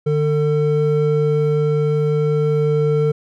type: tone pair together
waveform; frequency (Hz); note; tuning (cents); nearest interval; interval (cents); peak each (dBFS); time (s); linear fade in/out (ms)
triangle; 149.87 / 449.1; D3 / A4; +35 / +35; octave + perfect fifth; 1900; -15 / -15; 0.06-3.12; 10
effects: none